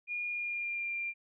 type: tone with pitch glide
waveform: sine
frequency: 2430 to 2383 Hz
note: D#7 to D7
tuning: -42 to +25 cents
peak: -33 dBFS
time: 0.07-1.14 s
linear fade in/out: 50 ms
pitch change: -33 cents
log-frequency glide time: 0.27-0.92 s
effects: none